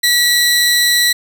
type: tone pair together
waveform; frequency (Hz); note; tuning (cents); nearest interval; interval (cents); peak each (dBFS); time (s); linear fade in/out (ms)
sawtooth; 1937 / 4029; B6 / B7; -34 / +34; octave + minor second; 1268; -10; 0.03-1.13; 10
effects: none